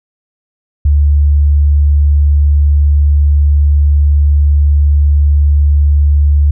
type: tone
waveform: sine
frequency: 72.7 Hz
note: D2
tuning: 17 cents flat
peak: -5 dBFS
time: 0.85-6.51 s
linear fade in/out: 5 ms
effects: none